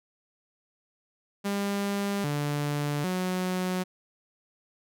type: tone with pitch steps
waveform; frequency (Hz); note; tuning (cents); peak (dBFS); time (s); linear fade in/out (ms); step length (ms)
sawtooth; 200.6 / 146.1 / 183.6; G3 / D3 / F#3; +40 / -9 / -13; -23; 1.44-3.84; 20; 800
effects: none